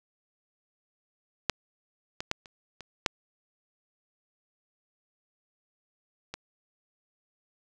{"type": "clicks", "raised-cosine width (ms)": 0.2, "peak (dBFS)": [-6, -16, -10, -30, -25, -6, -19], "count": 7, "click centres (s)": [1.497, 2.205, 2.314, 2.458, 2.807, 3.062, 6.34], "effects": []}